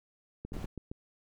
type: clicks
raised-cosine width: 3 ms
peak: -27 dBFS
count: 6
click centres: 0.45 / 0.521 / 0.567 / 0.643 / 0.777 / 0.915 s
type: noise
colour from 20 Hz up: brown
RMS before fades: -39 dBFS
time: 0.53-0.66 s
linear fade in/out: 10 ms
effects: none